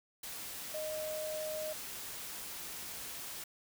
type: tone in noise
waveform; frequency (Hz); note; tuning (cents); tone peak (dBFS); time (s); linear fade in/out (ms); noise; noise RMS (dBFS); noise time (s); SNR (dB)
sine; 620; D#5; -6; -37; 0.74-1.73; 5; white; -44; 0.23-3.44; +4
effects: none